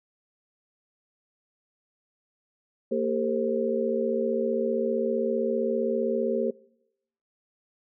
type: tone cluster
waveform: sine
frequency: 230.7 / 394.8 / 454.7 / 530 Hz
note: A#3 / G4 / A#4 / C5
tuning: -18 / +12 / -43 / +22 cents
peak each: -29 dBFS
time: 2.91-6.51 s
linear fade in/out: 10 ms
effects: noise-tail reverb RT60 0.8 s tail -23 dB re dry